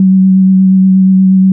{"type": "tone with vibrato", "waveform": "sine", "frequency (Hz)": 189.1, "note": "F#3", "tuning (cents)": 38, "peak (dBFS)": -3, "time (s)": [0, 1.52], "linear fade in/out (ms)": 2, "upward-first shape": "sine", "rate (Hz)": 8.4, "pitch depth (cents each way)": 15, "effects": []}